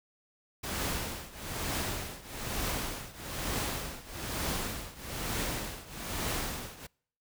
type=noise with tremolo; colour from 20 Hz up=pink; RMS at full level=-32 dBFS; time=0.63-6.87 s; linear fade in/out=10 ms; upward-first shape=triangle; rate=1.1 Hz; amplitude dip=90%; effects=noise-tail reverb RT60 0.6 s tail -26 dB re dry